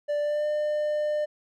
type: tone with pitch glide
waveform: triangle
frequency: 587.3 to 600 Hz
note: D5 to D5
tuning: 0 to +37 cents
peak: -22 dBFS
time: 0.08-1.26 s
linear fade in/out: 20 ms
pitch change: +37 cents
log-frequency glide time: 0.2-0.46 s
effects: none